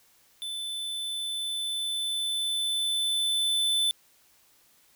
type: tone with level ramp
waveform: square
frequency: 3517 Hz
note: A7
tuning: 1 cent flat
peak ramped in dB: -33 to -23 dBFS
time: 0.42-3.91 s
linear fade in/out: 0 ms
effects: white hiss -62 dBFS RMS until 4.95 s